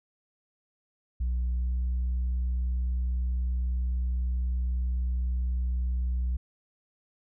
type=tone with pitch glide; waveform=sine; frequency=61.2 to 61.91 Hz; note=B1 to B1; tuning=-15 to +5 cents; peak=-23 dBFS; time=1.2-6.37 s; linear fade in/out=10 ms; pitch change=+20 cents; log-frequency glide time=1.54-1.7 s; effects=tanh soft clip ceiling -24 dBFS